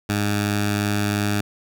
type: tone with notch filter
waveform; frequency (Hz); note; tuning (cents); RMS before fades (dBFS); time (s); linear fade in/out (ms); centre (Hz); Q
10% pulse; 102.9; G#2; -16; -22; 0.09-1.41; 5; 500; 1.2
effects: none